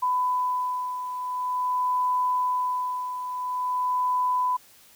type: beating tone pair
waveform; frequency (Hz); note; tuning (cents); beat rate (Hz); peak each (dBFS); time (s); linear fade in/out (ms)
sine; 1000 / 1000.47; B5 / B5; +21 / +22; 0.47; -24 / -31; 0.02-4.57; 10
effects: white hiss -54 dBFS RMS until 4.95 s